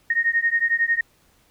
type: beating tone pair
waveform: sine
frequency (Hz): 1851 / 1862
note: A#6 / A#6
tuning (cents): -13 / -2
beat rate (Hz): 11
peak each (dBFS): -21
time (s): 0.1-1.01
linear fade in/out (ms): 5
effects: pink hiss -60 dBFS RMS until 1.5 s

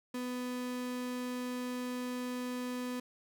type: tone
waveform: 35% pulse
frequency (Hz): 249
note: B3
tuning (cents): +14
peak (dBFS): -34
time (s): 0.14-3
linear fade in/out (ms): 5
effects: none

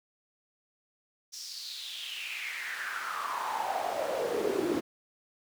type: noise with high-pass filter sweep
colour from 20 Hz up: brown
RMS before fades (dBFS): -34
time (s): 1.32-4.81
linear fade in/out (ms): 20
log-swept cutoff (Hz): 5700 to 310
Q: 5.5
effects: none

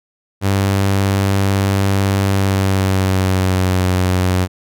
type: tone with pitch glide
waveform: sawtooth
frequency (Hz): 98 to 91.97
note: G2 to F#2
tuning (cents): 0 to -10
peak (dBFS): -9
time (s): 0.41-4.48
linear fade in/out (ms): 50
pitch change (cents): -110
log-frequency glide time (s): 2.27-3.87
effects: none

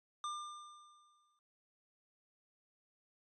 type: tone with exponential decay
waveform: square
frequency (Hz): 1198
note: D6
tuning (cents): +34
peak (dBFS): -38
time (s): 0.24-1.39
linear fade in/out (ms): 1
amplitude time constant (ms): 250
effects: resampled to 22050 Hz

